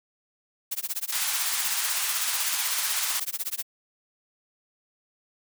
blue noise with tremolo, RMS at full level -28 dBFS, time 0.71-3.63 s, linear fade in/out 10 ms, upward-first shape sine, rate 16 Hz, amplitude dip 100%
white band-pass noise, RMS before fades -29 dBFS, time 1.12-3.2 s, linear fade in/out 5 ms, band 860 to 12000 Hz, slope 24 dB/octave
effects none

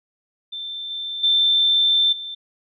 sine tone with level steps, 3557 Hz, A7, 18 cents sharp, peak -28 / -26 / -14 / -29 dBFS, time 0.52-2.35 s, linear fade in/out 10 ms, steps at 0.9 / 1.23 / 2.12 s, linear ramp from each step 10 ms, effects none

